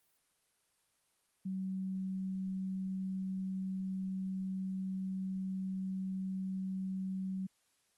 sine tone, 189.4 Hz, F#3, 41 cents sharp, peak -35 dBFS, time 1.45-7.47 s, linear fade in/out 10 ms, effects white hiss -75 dBFS RMS until 7.97 s + Opus 32 kbps

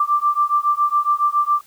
sine beating tone pair, 1174.7 / 1181.9 Hz, D6 / D6, 0 / +11 cents, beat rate 7.2 Hz, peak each -18 dBFS, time 0-1.61 s, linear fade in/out 5 ms, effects white hiss -52 dBFS RMS until 1.66 s

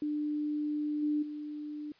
sine tone with level steps, 298.4 Hz, D4, 28 cents sharp, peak -30 / -27 / -37 dBFS, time 0.02-1.92 s, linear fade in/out 2 ms, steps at 1.02 / 1.22 s, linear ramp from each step 10 ms, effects white hiss -64 dBFS RMS until 1.99 s + resampled to 11025 Hz

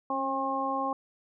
harmonic tone with a mistuned harmonic, 268.8 Hz, C4, 47 cents sharp, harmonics 1 / 2 / 3 / 4, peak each -35 / -35 / -32 / -31 dBFS, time 0.1-0.93 s, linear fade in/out 2 ms, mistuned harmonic 1, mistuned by +20 cents, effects none

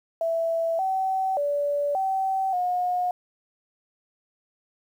sine tone with pitch steps, 661 / 763 / 577 / 768 / 720 Hz, E5 / G5 / D5 / G5 / F#5, +5 / -47 / -31 / -36 / -47 cents, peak -22 dBFS, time 0.21-3.11 s, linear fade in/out 2 ms, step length 580 ms, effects 9-bit

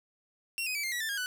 sawtooth tone with pitch steps, 2736 / 2509 / 2301 / 2110 / 1934.6 / 1774.1 / 1626.8 / 1491.8 Hz, F7 / D#7 / D7 / C7 / B6 / A6 / G#6 / F#6, -36 / +14 / -36 / +14 / -36 / +14 / -36 / +14 cents, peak -28 dBFS, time 0.58-1.26 s, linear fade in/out 0 ms, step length 85 ms, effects none

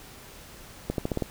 accelerating click train, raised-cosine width 2 ms, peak -13 dBFS, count 6, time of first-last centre 0.9-1.223 s, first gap 82 ms, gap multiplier 0.88, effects pink hiss -47 dBFS RMS until 1.3 s

